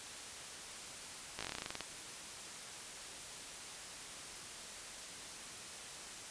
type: slowing click train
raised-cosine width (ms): 0.2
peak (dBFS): -22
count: 14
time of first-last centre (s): 1.39-1.807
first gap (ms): 17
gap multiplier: 1.1
effects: white hiss -48 dBFS RMS until 6.3 s + resampled to 22050 Hz